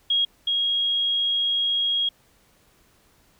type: tone pair in turn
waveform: sine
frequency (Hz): 3282 / 3282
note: G#7 / G#7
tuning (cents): -21 / -21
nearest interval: unison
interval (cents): 0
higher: neither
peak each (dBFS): -18 / -20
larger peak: first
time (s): 0.1-0.25 / 0.47-2.09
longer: second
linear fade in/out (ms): 5
effects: pink hiss -60 dBFS RMS until 3.39 s